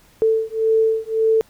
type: beating tone pair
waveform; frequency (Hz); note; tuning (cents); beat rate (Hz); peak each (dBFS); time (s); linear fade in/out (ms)
sine; 443.1 / 444.9; A4 / A4; +12 / +19; 1.8; -18; 0.22-1.41; 0
effects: pink hiss -53 dBFS RMS until 1.49 s